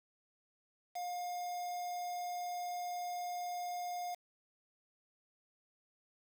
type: tone with quantisation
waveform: triangle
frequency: 711 Hz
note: F5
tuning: 31 cents sharp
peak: -36 dBFS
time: 0.95-4.15 s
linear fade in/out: 10 ms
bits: 8
effects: none